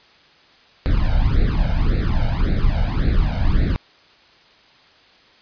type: noise with flanger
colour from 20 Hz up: brown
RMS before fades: -17 dBFS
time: 0.86-3.76 s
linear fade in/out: 0 ms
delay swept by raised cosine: 0.48 to 1.36 ms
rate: 1.8 Hz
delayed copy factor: +0.95
effects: white hiss -51 dBFS RMS until 5.41 s + resampled to 11025 Hz

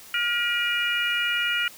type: harmonic tone with a mistuned harmonic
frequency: 480 Hz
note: B4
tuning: 49 cents flat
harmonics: 3 / 4 / 5 / 6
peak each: -26 / -31 / -28 / -27 dBFS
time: 0.14-1.68 s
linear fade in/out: 2 ms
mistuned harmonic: 3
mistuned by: -27 cents
effects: white hiss -46 dBFS RMS until 1.77 s

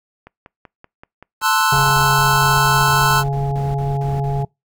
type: click train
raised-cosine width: 0.5 ms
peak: -24 dBFS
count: 9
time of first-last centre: 0.27-1.8 s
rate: 5.23 Hz
type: chord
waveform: square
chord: F# half-diminished seventh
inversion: first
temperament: equal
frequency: 880 / 1046.5 / 1318.5 / 1480 Hz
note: A5 / C6 / E6 / F#6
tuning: 0 / 0 / 0 / 0 cents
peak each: -20 dBFS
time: 1.41-3.24 s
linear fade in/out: 50 ms
type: harmonic tone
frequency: 139.3 Hz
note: C#3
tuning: 9 cents sharp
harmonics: 1 / 3 / 5 / 6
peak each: -18 / -28 / -29 / -28 dBFS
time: 1.72-4.45 s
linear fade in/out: 5 ms
type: noise bursts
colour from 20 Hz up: brown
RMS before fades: -30 dBFS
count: 12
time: 1.73-4.428 s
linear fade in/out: 2 ms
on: 190 ms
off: 38 ms
effects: noise-tail reverb RT60 0.2 s tail -26 dB re dry

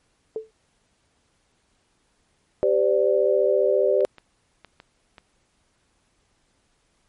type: tone with exponential decay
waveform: sine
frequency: 440 Hz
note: A4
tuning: in tune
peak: -22 dBFS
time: 0.36-0.51 s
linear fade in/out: 1 ms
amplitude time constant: 31 ms
type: chord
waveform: sine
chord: G suspended fourth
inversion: none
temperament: equal with one note detuned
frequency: 392 / 512.5 / 587.3 Hz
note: G4 / C5 / D5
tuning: 0 / -36 / 0 cents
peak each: -21 dBFS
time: 2.63-4.05 s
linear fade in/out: 0 ms
type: clicks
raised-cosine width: 0.3 ms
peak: -27 dBFS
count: 5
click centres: 4.007 / 4.183 / 4.647 / 4.801 / 5.182 s
effects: pink hiss -67 dBFS RMS until 7.08 s + MP3 48 kbps

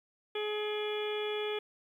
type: harmonic tone with a mistuned harmonic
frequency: 421.8 Hz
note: G#4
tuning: 27 cents sharp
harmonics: 1 / 2 / 3 / 4 / 5 / 6 / 7 / 8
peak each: -33 / -44 / -46 / -48 / -48 / -44 / -47 / -42 dBFS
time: 0.35-1.59 s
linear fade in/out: 5 ms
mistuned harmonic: 6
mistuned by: -83 cents
effects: 11-bit

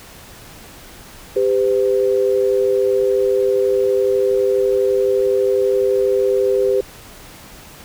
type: tone pair together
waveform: sine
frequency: 396.9 / 509 Hz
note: G4 / C5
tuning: +22 / -48 cents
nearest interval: major third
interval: 430 cents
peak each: -15 / -17 dBFS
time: 1.36-6.81 s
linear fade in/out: 5 ms
effects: pink hiss -40 dBFS RMS until 7.84 s

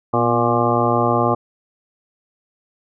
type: harmonic tone with a mistuned harmonic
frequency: 118.5 Hz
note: A#2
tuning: 29 cents sharp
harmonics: 1 / 2 / 3 / 4 / 5 / 6 / 7 / 9 / 10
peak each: -23 / -23 / -23 / -23 / -23 / -23 / -23 / -23 / -23 dBFS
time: 0.13-1.35 s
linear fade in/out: 10 ms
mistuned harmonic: 2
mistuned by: +45 cents
effects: none

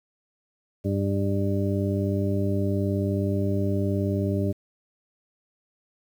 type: harmonic tone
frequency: 99.1 Hz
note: G2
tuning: 19 cents sharp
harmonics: 1 / 2 / 3 / 4 / 6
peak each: -25 / -28 / -30 / -31 / -33 dBFS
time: 0.84-4.53 s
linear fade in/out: 20 ms
effects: 9-bit

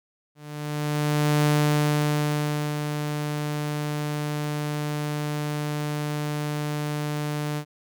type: tone with ADSR envelope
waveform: sawtooth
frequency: 148.9 Hz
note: D3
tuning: 24 cents sharp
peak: -14 dBFS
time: 0.35-7.65 s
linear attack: 1100 ms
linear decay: 1300 ms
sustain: -8 dB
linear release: 74 ms
effects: none

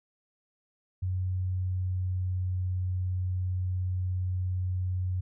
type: tone with pitch glide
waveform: sine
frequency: 92.3 to 91.72 Hz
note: F#2 to F#2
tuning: -4 to -15 cents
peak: -27 dBFS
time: 1.02-5.21 s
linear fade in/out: 10 ms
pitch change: -11 cents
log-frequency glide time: 1.37-2.58 s
effects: none

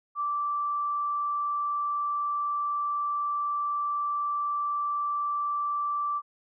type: tone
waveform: sine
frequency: 1168 Hz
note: D6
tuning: 10 cents flat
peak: -26 dBFS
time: 0.15-6.22 s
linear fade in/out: 50 ms
effects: none

